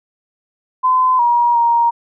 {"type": "tone with pitch steps", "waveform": "sine", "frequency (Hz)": [1022, 953, 938], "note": ["C6", "A#5", "A#5"], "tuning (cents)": [-41, 38, 11], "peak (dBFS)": -10, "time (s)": [0.83, 1.91], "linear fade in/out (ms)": 20, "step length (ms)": 360, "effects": []}